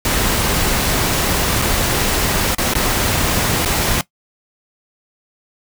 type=noise with dropouts; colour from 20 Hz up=pink; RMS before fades=-17 dBFS; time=0.05-4.01 s; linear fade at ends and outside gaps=1 ms; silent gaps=1.617-1.621 / 2.548-2.583 / 2.737-2.752 / 3.649-3.658 s; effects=noise-tail reverb RT60 0.1 s tail -18 dB re dry